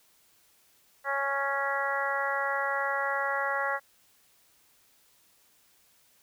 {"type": "harmonic tone", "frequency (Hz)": 277.2, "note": "C#4", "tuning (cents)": 0, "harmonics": [2, 3, 4, 5, 6, 7], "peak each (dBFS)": [-34, -34, -34, -34, -34, -34], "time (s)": [1.04, 3.8], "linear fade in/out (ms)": 50, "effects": ["white hiss -64 dBFS RMS until 6.22 s"]}